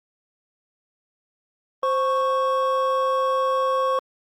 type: tone pair together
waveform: triangle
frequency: 523.3 / 1105.3 Hz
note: C5 / C#6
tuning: 0 / -5 cents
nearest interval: octave + minor second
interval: 1295 cents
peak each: -20 / -20 dBFS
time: 1.83-3.99 s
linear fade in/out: 2 ms
effects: Opus 32 kbps